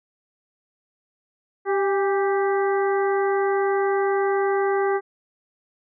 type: harmonic tone with a mistuned harmonic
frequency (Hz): 392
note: G4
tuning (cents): 0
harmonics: 1 / 2 / 3 / 4 / 5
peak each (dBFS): -20 / -26 / -30 / -32 / -34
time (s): 1.65-5.01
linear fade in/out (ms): 50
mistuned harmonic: 2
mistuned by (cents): +47
effects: none